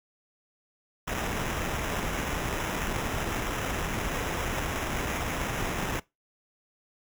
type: noise with sample-and-hold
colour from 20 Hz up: pink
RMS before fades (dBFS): -31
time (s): 1.07-6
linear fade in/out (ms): 10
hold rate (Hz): 4410
effects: noise-tail reverb RT60 0.2 s tail -21 dB re dry